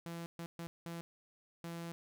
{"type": "tone bursts at uneven times", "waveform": "sawtooth", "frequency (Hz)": 168.7, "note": "E3", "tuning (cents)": 40, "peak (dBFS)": -38, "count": 5, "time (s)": [[0.06, 0.26], [0.39, 0.46], [0.59, 0.67], [0.86, 1.01], [1.64, 1.92]], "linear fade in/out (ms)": 0, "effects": []}